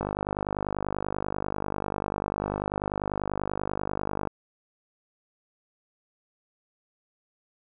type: click train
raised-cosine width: 1 ms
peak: -14 dBFS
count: 215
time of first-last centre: 0.01-4.273 s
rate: 50.2 Hz
effects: none